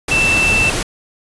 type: tone in noise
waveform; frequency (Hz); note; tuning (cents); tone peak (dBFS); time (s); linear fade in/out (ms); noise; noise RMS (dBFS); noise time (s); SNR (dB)
sine; 2663; E7; +17; -12; 0.11-0.7; 5; pink; -19; 0.08-0.83; +4
effects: resampled to 24000 Hz